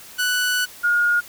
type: tone pair in turn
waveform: sawtooth / sine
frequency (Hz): 1484 / 1429.6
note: F#6 / F6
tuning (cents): +5 / +40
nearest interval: minor second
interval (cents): 65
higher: first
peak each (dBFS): -15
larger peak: neither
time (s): 0.18-0.66 / 0.83-1.21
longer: first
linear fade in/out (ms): 20
effects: white hiss -42 dBFS RMS until 1.28 s